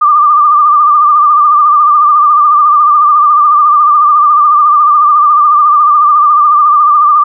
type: tone with vibrato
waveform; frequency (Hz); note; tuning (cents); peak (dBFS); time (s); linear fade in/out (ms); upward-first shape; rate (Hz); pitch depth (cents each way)
sine; 1190; D6; +22; -3; 0.01-7.24; 10; triangle; 14; 67
effects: none